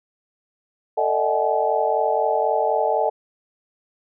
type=tone cluster; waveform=sine; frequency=444.4 / 597 / 641 / 759 / 850 Hz; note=A4 / D5 / E5 / F#5 / G#5; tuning=+17 / +28 / -49 / +44 / +40 cents; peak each=-24 dBFS; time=0.97-3.1 s; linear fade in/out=10 ms; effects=none